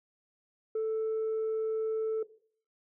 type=tone; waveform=sine; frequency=440.6 Hz; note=A4; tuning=2 cents sharp; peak=-26 dBFS; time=0.75-2.23 s; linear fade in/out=5 ms; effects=noise-tail reverb RT60 0.5 s tail -17 dB re dry + tanh soft clip ceiling -27 dBFS